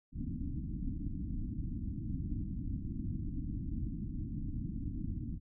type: low-pass noise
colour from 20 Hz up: pink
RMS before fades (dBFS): -38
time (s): 0.12-5.4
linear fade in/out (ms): 50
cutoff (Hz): 310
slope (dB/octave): 96
effects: none